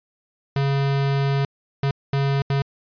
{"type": "tone bursts at uneven times", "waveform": "square", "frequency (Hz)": 138.59, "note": "C#3", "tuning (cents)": 0, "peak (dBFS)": -19, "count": 4, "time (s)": [[0.56, 1.45], [1.83, 1.91], [2.13, 2.42], [2.5, 2.62]], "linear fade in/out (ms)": 2, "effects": ["resampled to 11025 Hz"]}